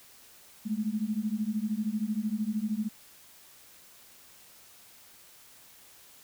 sine beating tone pair, 207.7 / 220.7 Hz, G#3 / A3, 0 / +5 cents, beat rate 13 Hz, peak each -31 dBFS, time 0.65-2.89 s, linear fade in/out 20 ms, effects white hiss -55 dBFS RMS until 6.23 s

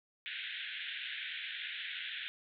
white band-pass noise, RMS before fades -42 dBFS, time 0.26-2.28 s, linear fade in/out 0 ms, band 1500 to 3700 Hz, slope 96 dB/octave, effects none

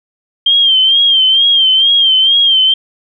sine tone with vibrato, 3172 Hz, G7, 20 cents sharp, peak -6 dBFS, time 0.46-2.74 s, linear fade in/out 5 ms, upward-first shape sine, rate 2.2 Hz, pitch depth 67 cents each way, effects none

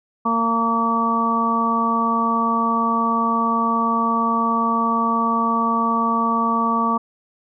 harmonic tone, 229.3 Hz, A#3, 28 cents flat, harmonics 1 / 2 / 3 / 4 / 5, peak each -22 / -30 / -29 / -24 / -19 dBFS, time 0.25-6.98 s, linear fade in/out 10 ms, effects none

